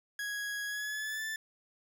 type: tone with pitch glide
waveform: 40% pulse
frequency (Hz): 1661.2 to 1760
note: G#6 to A6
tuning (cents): 0 to 0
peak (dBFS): -34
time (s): 0.19-1.36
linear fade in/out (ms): 2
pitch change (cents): +100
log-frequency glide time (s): 0.66-1.25
effects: none